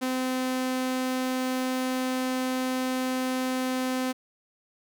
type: tone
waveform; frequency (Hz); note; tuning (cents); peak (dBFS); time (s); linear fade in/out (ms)
sawtooth; 257.1; C4; -30; -22; 0.01-4.13; 20
effects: none